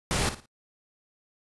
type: noise with echo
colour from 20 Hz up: pink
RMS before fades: -26 dBFS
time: 0.11-0.29 s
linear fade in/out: 0 ms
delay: 56 ms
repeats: 3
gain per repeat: -11 dB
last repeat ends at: 0.458 s
effects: noise-tail reverb RT60 0.1 s tail -26 dB re dry + resampled to 24000 Hz